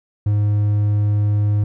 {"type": "tone", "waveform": "triangle", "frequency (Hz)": 103.83, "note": "G#2", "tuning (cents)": 0, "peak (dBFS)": -12, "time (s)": [0.26, 1.64], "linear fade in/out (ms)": 5, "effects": []}